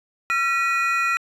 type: tone cluster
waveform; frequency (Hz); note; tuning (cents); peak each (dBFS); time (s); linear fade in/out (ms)
triangle; 1361 / 1926 / 2474; F6 / B6 / D#7; -45 / -44 / -10; -20 / -24 / -22; 0.3-1.17; 0
effects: resampled to 32000 Hz